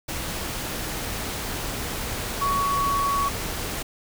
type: tone in noise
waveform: sine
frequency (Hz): 1121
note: C#6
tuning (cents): +19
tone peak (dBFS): -21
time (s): 2.41-3.29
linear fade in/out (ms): 10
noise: pink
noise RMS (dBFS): -30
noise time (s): 0.08-3.83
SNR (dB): +6
effects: none